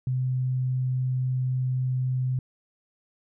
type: tone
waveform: sine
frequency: 128.3 Hz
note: C3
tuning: 34 cents flat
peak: -23 dBFS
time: 0.07-2.39 s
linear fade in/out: 2 ms
effects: none